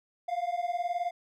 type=beating tone pair; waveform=triangle; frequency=692 / 711 Hz; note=F5 / F5; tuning=-16 / +31 cents; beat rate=19 Hz; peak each=-30 dBFS; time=0.28-1.11 s; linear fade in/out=10 ms; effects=none